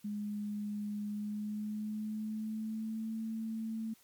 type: tone with pitch glide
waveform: sine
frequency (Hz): 207.7 to 222.6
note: G#3 to A3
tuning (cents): 0 to +20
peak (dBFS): -35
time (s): 0.04-3.94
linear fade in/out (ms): 10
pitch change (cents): +120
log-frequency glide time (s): 1.08-3.16
effects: white hiss -65 dBFS RMS until 4.03 s + MP3 96 kbps